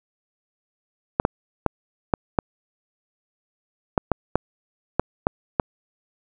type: clicks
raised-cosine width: 1 ms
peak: -3 dBFS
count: 11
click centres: 1.199 / 1.251 / 1.663 / 2.138 / 2.388 / 3.978 / 4.117 / 4.356 / 4.996 / 5.269 / 5.598 s
effects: none